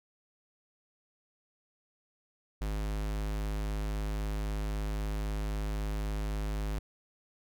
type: tone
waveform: square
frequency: 51.9 Hz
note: G#1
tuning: in tune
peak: -32 dBFS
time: 2.61-6.79 s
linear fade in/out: 5 ms
effects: none